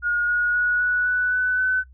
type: tone with pitch steps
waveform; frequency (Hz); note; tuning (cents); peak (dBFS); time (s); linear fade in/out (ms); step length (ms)
sine; 1435 / 1447.5 / 1460.1 / 1472.8 / 1485.6 / 1498.5 / 1511.6; F6 / F#6 / F#6 / F#6 / F#6 / F#6 / F#6; +47 / -38 / -23 / -8 / +7 / +22 / +37; -18; 0.02-1.84; 50; 260
effects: noise-tail reverb RT60 0.1 s tail -21 dB re dry + added 64 Hz sine -45 dBFS peak until 1.93 s